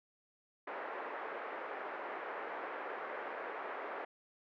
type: band-pass noise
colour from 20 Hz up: pink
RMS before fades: -43 dBFS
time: 0.67-4.05 s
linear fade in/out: 5 ms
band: 410 to 1900 Hz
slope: 24 dB/octave
effects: none